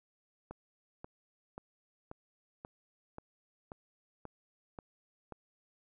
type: click train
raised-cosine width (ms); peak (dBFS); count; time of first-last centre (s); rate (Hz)
1; -30; 10; 0.51-5.323; 1.87
effects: none